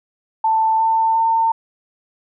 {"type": "tone with pitch steps", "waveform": "sine", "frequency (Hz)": [886, 895.3, 904.6], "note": ["A5", "A5", "A5"], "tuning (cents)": [12, 30, 48], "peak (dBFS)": -13, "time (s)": [0.44, 1.52], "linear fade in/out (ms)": 5, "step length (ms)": 360, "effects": []}